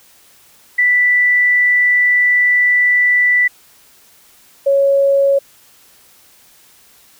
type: tone pair in turn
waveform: sine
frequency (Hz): 1974 / 553.9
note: B6 / C#5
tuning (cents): -1 / -1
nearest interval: octave + minor seventh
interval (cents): 2200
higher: first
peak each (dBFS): -9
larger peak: neither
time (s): 0.78-3.48 / 4.66-5.39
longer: first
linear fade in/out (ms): 10
effects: white hiss -48 dBFS RMS until 7.19 s